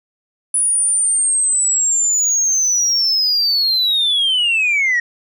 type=linear sweep; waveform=sine; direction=down; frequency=9870 to 1864.7 Hz; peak=-11 dBFS; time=0.54-5 s; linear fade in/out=5 ms; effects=tanh soft clip ceiling -11 dBFS